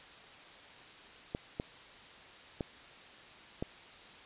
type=clicks; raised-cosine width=2 ms; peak=-21 dBFS; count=4; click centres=1.349 / 1.599 / 2.608 / 3.625 s; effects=white hiss -53 dBFS RMS until 4.25 s + resampled to 8000 Hz